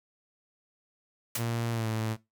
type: noise with exponential decay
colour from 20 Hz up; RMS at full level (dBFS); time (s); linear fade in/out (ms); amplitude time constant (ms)
white; -27; 1.35-1.48; 5; 27
type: tone with pitch glide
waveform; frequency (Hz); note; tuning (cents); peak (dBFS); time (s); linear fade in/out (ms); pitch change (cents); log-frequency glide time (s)
sawtooth; 116.54 to 110.64; A#2 to A2; 0 to +10; -25; 1.36-2.17; 50; -90; 1.72-1.88
effects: noise-tail reverb RT60 0.2 s tail -19 dB re dry